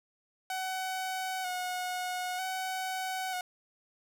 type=tone with vibrato; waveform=sawtooth; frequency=740 Hz; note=F#5; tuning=in tune; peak=-29 dBFS; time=0.5-3.41 s; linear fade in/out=2 ms; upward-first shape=square; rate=0.53 Hz; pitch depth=27 cents each way; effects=none